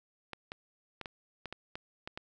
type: clicks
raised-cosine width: 0.3 ms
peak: -24 dBFS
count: 9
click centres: 0.333 / 0.519 / 1.013 / 1.058 / 1.457 / 1.526 / 1.755 / 2.075 / 2.175 s
effects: none